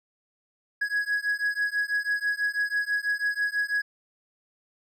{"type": "beating tone pair", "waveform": "triangle", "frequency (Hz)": [1664, 1670.1], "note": ["G#6", "G#6"], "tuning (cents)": [3, 9], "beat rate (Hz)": 6.1, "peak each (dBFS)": -26, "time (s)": [0.81, 3.82], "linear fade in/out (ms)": 10, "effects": []}